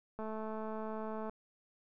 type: click train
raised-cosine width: 1 ms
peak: -29 dBFS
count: 242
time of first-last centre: 0.19-1.296 s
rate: 218 Hz
effects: none